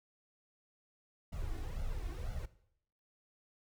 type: noise with flanger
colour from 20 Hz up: brown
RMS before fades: -39 dBFS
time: 1.32-2.46 s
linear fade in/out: 10 ms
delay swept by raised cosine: 1.4 to 2.8 ms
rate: 2 Hz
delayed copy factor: +0.95
effects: noise-tail reverb RT60 0.7 s tail -17 dB re dry